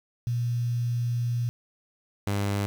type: tone pair in turn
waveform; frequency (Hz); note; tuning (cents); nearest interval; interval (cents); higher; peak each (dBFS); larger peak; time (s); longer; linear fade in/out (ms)
sine / sawtooth; 120 / 100.91; B2 / G#2; -49 / -49; minor third; 300; first; -24 / -21; second; 0.27-1.49 / 2.27-2.66; first; 0
effects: 8-bit